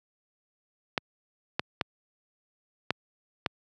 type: clicks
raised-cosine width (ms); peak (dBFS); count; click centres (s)
0.3; -9; 5; 0.978 / 1.595 / 1.812 / 2.906 / 3.462
effects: high-pass 100 Hz 12 dB/octave